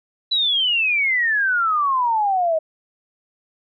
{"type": "exponential sweep", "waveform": "sine", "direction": "down", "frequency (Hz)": [3996, 622.3], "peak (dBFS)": -16, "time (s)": [0.31, 2.59], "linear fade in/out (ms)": 10, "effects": []}